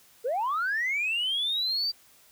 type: linear sweep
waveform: sine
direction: up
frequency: 440 to 4711 Hz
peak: -24 dBFS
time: 0.24-1.92 s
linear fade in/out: 20 ms
effects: tanh soft clip ceiling -22 dBFS + white hiss -58 dBFS RMS until 2.31 s